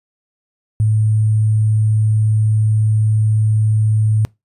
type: tone with sample-and-hold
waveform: sine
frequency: 108.2 Hz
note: A2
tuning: 29 cents flat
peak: -11 dBFS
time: 0.8-4.25 s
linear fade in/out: 0 ms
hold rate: 8820 Hz
effects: noise-tail reverb RT60 0.2 s tail -23 dB re dry + resampled to 32000 Hz